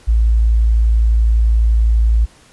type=tone; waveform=sine; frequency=55.9 Hz; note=A1; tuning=28 cents sharp; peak=-9 dBFS; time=0.07-2.26 s; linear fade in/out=20 ms; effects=pink hiss -47 dBFS RMS until 2.52 s + resampled to 24000 Hz